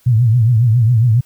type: tone with vibrato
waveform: sine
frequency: 116.54 Hz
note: A#2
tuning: in tune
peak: -8 dBFS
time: 0.06-1.21 s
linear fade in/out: 10 ms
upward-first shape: triangle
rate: 7.3 Hz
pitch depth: 170 cents each way
effects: white hiss -53 dBFS RMS until 1.25 s